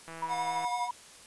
click train, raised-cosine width 0.5 ms, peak -29 dBFS, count 94, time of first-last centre 0.08-0.647 s, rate 164 Hz
sine tone with tremolo, 971 Hz, B5, 30 cents flat, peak -28 dBFS, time 0.22-0.91 s, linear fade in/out 5 ms, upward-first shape sine, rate 12 Hz, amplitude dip 75%
square tone with vibrato, 721 Hz, F#5, 45 cents flat, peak -34 dBFS, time 0.28-0.9 s, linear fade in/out 50 ms, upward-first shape square, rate 8.8 Hz, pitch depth 12 cents each way
effects white hiss -52 dBFS RMS until 1.26 s + resampled to 24000 Hz

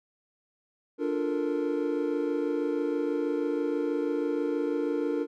triangle chord, Bb major seventh, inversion first, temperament equal, 293.7 / 349.2 / 440 / 466.2 Hz, D4 / F4 / A4 / Bb4, 0 / 0 / 0 / 0 cents, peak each -28 / -31 / -33 / -29 dBFS, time 0.98-5.27 s, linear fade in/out 50 ms, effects none

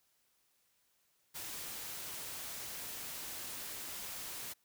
white noise, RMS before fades -44 dBFS, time 1.34-4.54 s, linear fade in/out 20 ms, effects white hiss -75 dBFS RMS until 4.64 s

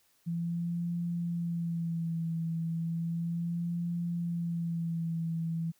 sine tone with vibrato, 168.2 Hz, E3, 35 cents sharp, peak -30 dBFS, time 0.26-5.72 s, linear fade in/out 20 ms, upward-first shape sine, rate 0.34 Hz, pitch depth 38 cents each way, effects white hiss -69 dBFS RMS until 5.79 s

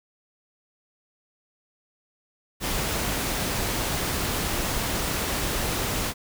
pink noise, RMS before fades -27 dBFS, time 2.6-6.14 s, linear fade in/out 50 ms, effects none

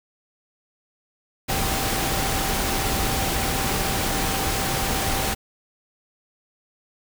sine tone in noise, 779 Hz, G5, 11 cents flat, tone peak -31 dBFS, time 1.48-5.35 s, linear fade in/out 20 ms, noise pink, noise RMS -24 dBFS, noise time 1.48-5.35 s, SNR -10 dB, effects none

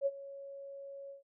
sine tone with ADSR envelope, 554.4 Hz, C#5, in tune, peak -26 dBFS, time 0.01-1.23 s, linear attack 51 ms, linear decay 41 ms, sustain -18 dB, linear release 130 ms, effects none

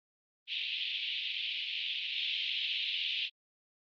pink band-pass noise, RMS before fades -35 dBFS, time 0.47-3.3 s, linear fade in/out 50 ms, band 2600 to 3700 Hz, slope 48 dB/octave, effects Opus 32 kbps

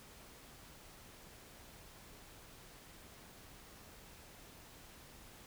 silence, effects pink hiss -57 dBFS RMS until 5.46 s

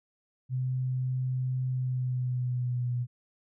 sine tone with pitch glide, 128.4 to 122.6 Hz, C3 to B2, -32 to -12 cents, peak -27 dBFS, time 0.49-3.07 s, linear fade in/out 50 ms, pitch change -80 cents, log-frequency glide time 1.72-2.94 s, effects none

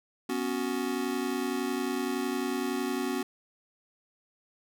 square chord, B suspended second, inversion none, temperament just, 246.9 / 277.8 / 370.4 Hz, B3 / C#4 / F#4, 0 / +4 / +2 cents, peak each -34 dBFS, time 0.29-3.23 s, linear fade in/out 5 ms, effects none

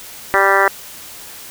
harmonic tone, 195.9 Hz, G3, 1 cent flat, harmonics 2 / 3 / 4 / 5 / 6 / 7 / 8 / 9 / 10, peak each -19 / -19 / -19 / -19 / -19 / -19 / -19 / -19 / -19 dBFS, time 0.34-0.68 s, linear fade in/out 0 ms, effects white hiss -35 dBFS RMS until 1.5 s

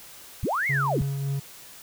sine linear two-way sweep, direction up then down, 43.3 to 2214 to 43.3 Hz, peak -23 dBFS, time 0.43-1.02 s, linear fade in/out 0 ms, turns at 0.68 s
triangle tone with tremolo, 138.59 Hz, C#3, in tune, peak -22 dBFS, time 0.69-1.4 s, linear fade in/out 10 ms, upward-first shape triangle, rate 3.6 Hz, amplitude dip 35%
effects white hiss -46 dBFS RMS until 1.82 s

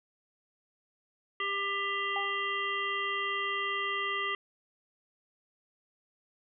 harmonic tone, 397.5 Hz, G4, 24 cents sharp, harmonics 1 / 3 / 5 / 7 / 8, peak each -40 / -34 / -34 / -38 / -40 dBFS, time 1.4-4.35 s, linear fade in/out 2 ms
sine tone with exponential decay, 798 Hz, G5, 31 cents sharp, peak -31 dBFS, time 2.16-2.45 s, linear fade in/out 2 ms, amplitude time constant 61 ms
effects none

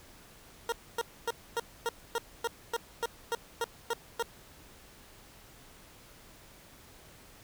20% pulse tone bursts, 466.2 Hz, A#4, in tune, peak -24 dBFS, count 13, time 0.69-4.226 s, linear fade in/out 2 ms, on 32 ms, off 260 ms, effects pink hiss -55 dBFS RMS until 7.43 s

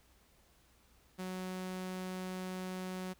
sawtooth tone, 185 Hz, F#3, in tune, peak -35 dBFS, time 1.18-3.14 s, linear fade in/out 20 ms, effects added 60 Hz sine -69 dBFS peak until 3.19 s + pink hiss -68 dBFS RMS until 3.19 s

